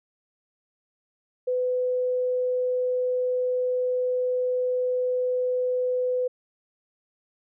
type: tone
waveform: sine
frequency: 502 Hz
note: B4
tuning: 28 cents sharp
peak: -22 dBFS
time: 1.47-6.28 s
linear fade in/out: 10 ms
effects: none